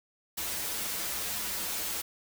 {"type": "noise with comb filter", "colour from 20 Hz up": "white", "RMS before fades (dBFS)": -34, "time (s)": [0.37, 2.02], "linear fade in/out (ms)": 10, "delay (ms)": 7.7, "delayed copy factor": -0.95, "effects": []}